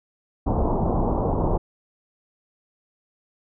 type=low-pass noise; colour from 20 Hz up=pink; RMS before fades=-22 dBFS; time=0.46-1.58 s; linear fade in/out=10 ms; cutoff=1000 Hz; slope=48 dB/octave; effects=none